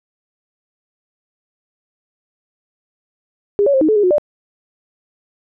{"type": "tone with pitch steps", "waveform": "sine", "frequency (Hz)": [406.7, 563, 530, 311.8, 432.7, 413.5, 363.9, 593], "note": ["G#4", "C#5", "C5", "D#4", "A4", "G#4", "F#4", "D5"], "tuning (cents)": [-36, 27, 22, 4, -29, -8, -29, 17], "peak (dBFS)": -10, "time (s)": [3.59, 4.182], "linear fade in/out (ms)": 0, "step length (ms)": 74, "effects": []}